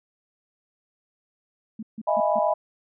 sine tone bursts, 220 Hz, A3, in tune, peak -31 dBFS, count 4, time 1.79-2.392 s, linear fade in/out 5 ms, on 38 ms, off 150 ms
sine chord, E major seventh, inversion third, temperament equal with one note detuned, 622.3 / 670 / 830.6 / 987.8 Hz, D#5 / E5 / G#5 / B5, 0 / +28 / 0 / 0 cents, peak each -23 / -25 / -26 / -27 dBFS, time 2.07-2.54 s, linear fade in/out 10 ms
effects none

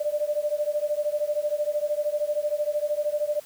sine beating tone pair, 589 / 602 Hz, D5 / D5, +5 / +43 cents, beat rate 13 Hz, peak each -26 / -27 dBFS, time 0-3.4 s, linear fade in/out 10 ms, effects white hiss -50 dBFS RMS until 3.45 s

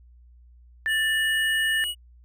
sine tone with pitch glide, 1770 to 1781.3 Hz, A6 to A6, +10 to +21 cents, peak -22 dBFS, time 0.86-1.84 s, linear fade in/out 0 ms, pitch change +11 cents, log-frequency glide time 0.97-1.65 s
square tone, 2910 Hz, F#7, 29 cents flat, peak -27 dBFS, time 0.87-1.95 s, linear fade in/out 50 ms
effects added 60 Hz sine -49 dBFS peak until 2.24 s

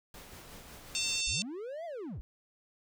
pink noise with tremolo, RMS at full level -49 dBFS, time 0.14-1.21 s, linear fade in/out 2 ms, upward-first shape sine, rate 5.5 Hz, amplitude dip 30%
harmonic tone, 899 Hz, A5, 37 cents sharp, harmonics 3 / 4 / 5 / 6 / 7 / 8 / 9, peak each -36 / -37 / -38 / -39 / -39 / -40 / -41 dBFS, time 0.95-1.42 s, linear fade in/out 0 ms
triangle linear two-way sweep, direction up then down, 33.66 to 698.5 to 33.66 Hz, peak -36 dBFS, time 1.27-2.21 s, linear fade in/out 0 ms, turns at 1.85 s
effects none

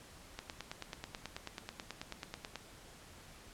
click train, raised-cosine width 0.2 ms, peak -24 dBFS, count 21, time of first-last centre 0.39-2.557 s, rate 9.23 Hz, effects pink hiss -56 dBFS RMS until 3.53 s + low-pass 11000 Hz 12 dB/octave

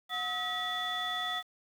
sine tone cluster, 728 / 1279 / 1931 / 3459 Hz, F#5 / D#6 / B6 / A7, -28 / +47 / -39 / -30 cents, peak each -37 / -37 / -36 / -34 dBFS, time 0.09-1.43 s, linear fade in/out 50 ms, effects tanh soft clip ceiling -26 dBFS + 9-bit

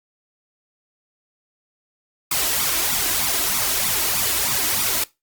white noise with flanger, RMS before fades -21 dBFS, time 2.31-5.04 s, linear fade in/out 5 ms, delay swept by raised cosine 0.84 to 3.14 ms, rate 3.2 Hz, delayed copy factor +0.7, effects noise-tail reverb RT60 0.2 s tail -20 dB re dry + Opus 48 kbps

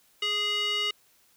square tone with band-pass filter, 415.3 Hz, G#4, in tune, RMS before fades -28 dBFS, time 0.22-0.91 s, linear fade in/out 5 ms, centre 2900 Hz, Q 3.9, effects white hiss -63 dBFS RMS until 1.36 s

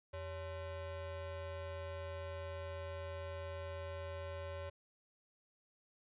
square ring-modulated tone, 239.5 Hz, A#3, 47 cents sharp, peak -40 dBFS, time 0.13-4.7 s, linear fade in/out 10 ms, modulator 325 Hz, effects resampled to 8000 Hz

